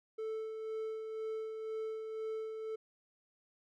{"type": "tone with tremolo", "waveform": "triangle", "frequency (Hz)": 440, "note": "A4", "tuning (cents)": 0, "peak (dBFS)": -34, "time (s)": [0.18, 2.76], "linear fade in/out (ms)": 10, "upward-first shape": "sine", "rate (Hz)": 2, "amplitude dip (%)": 40, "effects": []}